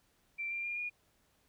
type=tone with pitch steps; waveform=sine; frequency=2349 / 2378 / 2407 / 2436 Hz; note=D7 / D7 / D7 / D#7; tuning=0 / +21 / +42 / -37 cents; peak=-35 dBFS; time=0.38-0.9 s; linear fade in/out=20 ms; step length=130 ms; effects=pink hiss -72 dBFS RMS until 1.48 s